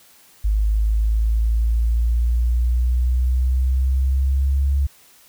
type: exponential sweep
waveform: sine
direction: up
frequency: 51.91 to 69.8 Hz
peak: -15 dBFS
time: 0.44-4.87 s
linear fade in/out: 10 ms
effects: white hiss -51 dBFS RMS until 5.28 s